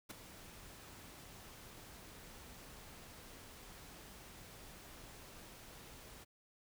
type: noise with ADSR envelope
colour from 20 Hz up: pink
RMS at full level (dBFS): -43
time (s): 0.09-6.25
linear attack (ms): 19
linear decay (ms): 8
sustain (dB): -12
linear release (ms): 23
effects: none